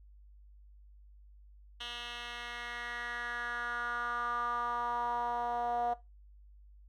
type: tone with band-pass filter sweep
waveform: 10% pulse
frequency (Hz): 239.6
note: A#3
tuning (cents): +48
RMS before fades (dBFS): -36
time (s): 1.8-5.94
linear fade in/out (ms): 10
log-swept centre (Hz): 2900 to 720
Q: 4.5
effects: noise-tail reverb RT60 0.2 s tail -17 dB re dry + added 50 Hz sine -54 dBFS peak until 6.88 s